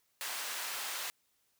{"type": "high-pass noise", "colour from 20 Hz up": "pink", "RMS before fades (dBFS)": -39, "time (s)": [0.21, 1.1], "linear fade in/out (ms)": 0, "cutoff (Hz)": 1100, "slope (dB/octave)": 12, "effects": ["white hiss -75 dBFS RMS until 1.59 s"]}